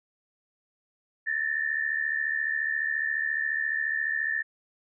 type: tone pair together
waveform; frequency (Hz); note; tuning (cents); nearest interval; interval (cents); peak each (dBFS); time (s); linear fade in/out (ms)
sine; 1749.6 / 1824; A6 / A#6; -10 / -38; minor second; 72; -28 / -29; 1.26-4.43; 20
effects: none